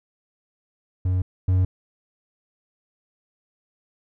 triangle tone pair in turn, 91.9 / 92.41 Hz, F#2 / F#2, -11 / -2 cents, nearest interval unison, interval 9 cents, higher second, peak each -17 / -14 dBFS, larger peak second, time 1.05-1.22 / 1.48-1.65 s, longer neither, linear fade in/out 5 ms, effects none

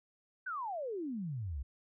sine exponential sweep, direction down, 1568 to 60.7 Hz, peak -36 dBFS, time 0.46-1.63 s, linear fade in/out 10 ms, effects none

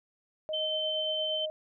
sine tone with tremolo, 622.3 Hz, D#5, in tune, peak -31 dBFS, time 0.49-1.5 s, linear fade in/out 0 ms, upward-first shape sine, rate 8.6 Hz, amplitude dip 35%
sine tone, 3087 Hz, G7, 27 cents flat, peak -30 dBFS, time 0.53-1.46 s, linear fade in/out 10 ms
effects none

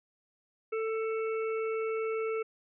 harmonic tone, 443.6 Hz, A4, 14 cents sharp, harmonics 1 / 3 / 5 / 6, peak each -30 / -40 / -44 / -48 dBFS, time 0.72-2.43 s, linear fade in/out 10 ms, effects none

